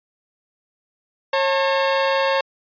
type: tone pair together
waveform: sawtooth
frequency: 543 / 896.6 Hz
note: C#5 / A5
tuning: -36 / +32 cents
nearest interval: major sixth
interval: 868 cents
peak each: -14 / -19 dBFS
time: 1.33-2.41 s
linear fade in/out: 5 ms
effects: resampled to 11025 Hz